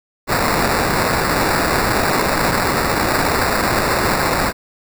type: noise with sample-and-hold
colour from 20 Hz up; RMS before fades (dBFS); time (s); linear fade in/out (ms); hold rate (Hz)
white; -17; 0.27-4.53; 50; 3150
effects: none